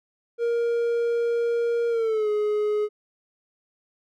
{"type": "tone with pitch glide", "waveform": "triangle", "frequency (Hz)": [469.4, 420.6], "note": ["A#4", "G#4"], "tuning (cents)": [12, 22], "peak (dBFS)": -19, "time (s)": [0.38, 2.89], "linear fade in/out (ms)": 50, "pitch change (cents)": -190, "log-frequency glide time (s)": [1.89, 2.29], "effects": []}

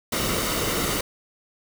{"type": "noise with comb filter", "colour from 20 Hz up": "pink", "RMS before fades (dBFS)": -25, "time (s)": [0.12, 1.01], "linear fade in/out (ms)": 5, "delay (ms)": 1.2, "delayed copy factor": -0.5, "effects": []}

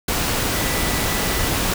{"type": "tone in noise", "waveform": "sine", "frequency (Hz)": 1975.5, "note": "B6", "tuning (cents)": 0, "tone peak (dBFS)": -32, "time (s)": [0.54, 1.48], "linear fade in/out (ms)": 5, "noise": "pink", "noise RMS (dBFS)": -21, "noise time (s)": [0.08, 1.74], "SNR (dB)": -14, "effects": []}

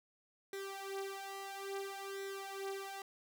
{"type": "tone with flanger", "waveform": "sawtooth", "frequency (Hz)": 392, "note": "G4", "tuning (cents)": 0, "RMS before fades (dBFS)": -44, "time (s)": [0.53, 3.02], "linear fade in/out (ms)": 2, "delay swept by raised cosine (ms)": [0.52, 4.12], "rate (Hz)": 0.59, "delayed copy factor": 0.85, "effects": []}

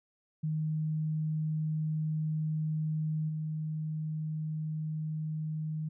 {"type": "tone with level steps", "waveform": "sine", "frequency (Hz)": 155.56, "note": "D#3", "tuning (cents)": 0, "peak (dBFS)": [-29, -32], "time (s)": [0.43, 5.89], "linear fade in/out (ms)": 10, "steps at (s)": 3.28, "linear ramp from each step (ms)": 20, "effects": []}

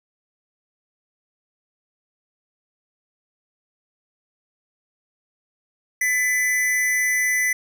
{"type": "tone with amplitude modulation", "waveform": "square", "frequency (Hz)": 2000, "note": "B6", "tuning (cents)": 21, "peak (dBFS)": -17, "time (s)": [6.01, 7.53], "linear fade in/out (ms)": 5, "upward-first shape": "sine", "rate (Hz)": 244, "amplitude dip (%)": 45, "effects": []}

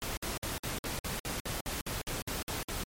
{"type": "noise bursts", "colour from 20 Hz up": "pink", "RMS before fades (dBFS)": -36, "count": 14, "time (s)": [0.02, 2.835], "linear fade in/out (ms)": 0, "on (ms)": 150, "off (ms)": 55, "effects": ["MP3 64 kbps"]}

